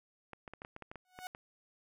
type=clicks; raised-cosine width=0.5 ms; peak=-31 dBFS; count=11; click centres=0.333 / 0.478 / 0.536 / 0.619 / 0.649 / 0.764 / 0.823 / 0.915 / 0.957 / 1.189 / 1.349 s
type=tone with exponential growth; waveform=sawtooth; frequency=737 Hz; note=F#5; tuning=7 cents flat; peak=-35 dBFS; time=1.05-1.27 s; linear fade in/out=1 ms; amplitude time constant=46 ms
effects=none